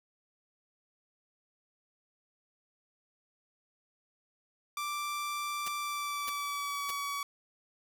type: tone with pitch glide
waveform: sawtooth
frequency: 1174.7 to 1134.7 Hz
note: D6 to C#6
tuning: 0 to +40 cents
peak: -30 dBFS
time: 4.77-7.23 s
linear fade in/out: 2 ms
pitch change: -60 cents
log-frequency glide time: 5.78-6.92 s
type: noise bursts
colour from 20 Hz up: white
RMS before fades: -39 dBFS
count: 3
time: 5.66-6.909 s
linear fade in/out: 5 ms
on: 23 ms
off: 590 ms
effects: none